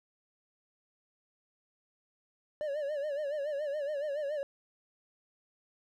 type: tone with vibrato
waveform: triangle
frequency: 583 Hz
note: D5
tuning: 13 cents flat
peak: -30 dBFS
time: 2.61-4.43 s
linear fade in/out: 0 ms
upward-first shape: sine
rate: 7.1 Hz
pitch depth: 98 cents each way
effects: none